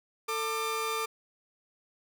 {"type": "tone pair together", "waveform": "sawtooth", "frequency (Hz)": [446.7, 1192.5], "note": ["A4", "D6"], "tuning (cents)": [26, 26], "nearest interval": "octave + perfect fourth", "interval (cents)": 1700, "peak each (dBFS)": [-30, -28], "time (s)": [0.28, 1.06], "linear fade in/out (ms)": 10, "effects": []}